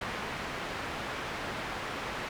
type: low-pass noise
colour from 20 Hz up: white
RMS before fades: -37 dBFS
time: 0.01-2.29 s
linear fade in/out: 5 ms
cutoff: 1900 Hz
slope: 12 dB/octave
effects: none